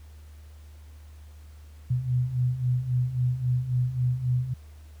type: beating tone pair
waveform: sine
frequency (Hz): 122.7 / 126.4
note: B2 / B2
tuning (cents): -11 / +41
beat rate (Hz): 3.7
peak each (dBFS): -29 / -24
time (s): 1.9-4.54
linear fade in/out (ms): 10
effects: added 75 Hz sine -44 dBFS peak until 5 s + pink hiss -60 dBFS RMS until 5 s